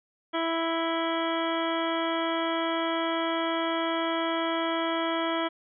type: harmonic tone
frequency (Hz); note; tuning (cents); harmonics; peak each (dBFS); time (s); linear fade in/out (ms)
329.6; E4; 0; 1 / 2 / 3 / 4 / 5 / 6 / 7 / 9 / 10; -30 / -31 / -33 / -34 / -40 / -39 / -41 / -43 / -37; 0.33-5.49; 20
effects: none